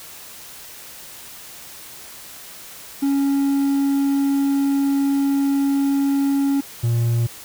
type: tone pair in turn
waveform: triangle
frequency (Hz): 277.6 / 117.39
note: C#4 / A#2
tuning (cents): +3 / +13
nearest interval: octave + minor third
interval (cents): 1490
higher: first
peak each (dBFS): -14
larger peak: neither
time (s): 3.02-6.61 / 6.83-7.27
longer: first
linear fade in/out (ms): 10
effects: white hiss -39 dBFS RMS until 7.44 s